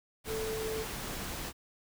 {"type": "tone in noise", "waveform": "sine", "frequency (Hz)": 440, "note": "A4", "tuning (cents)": 0, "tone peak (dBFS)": -34, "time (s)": [0.26, 0.86], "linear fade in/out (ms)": 50, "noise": "pink", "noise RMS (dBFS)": -39, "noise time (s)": [0.24, 1.53], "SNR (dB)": 2, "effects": []}